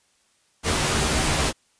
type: noise with comb filter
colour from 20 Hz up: pink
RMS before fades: -22 dBFS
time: 0.63-1.53 s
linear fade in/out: 50 ms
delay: 13 ms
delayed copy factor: +0.55
effects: white hiss -64 dBFS RMS until 1.79 s + resampled to 22050 Hz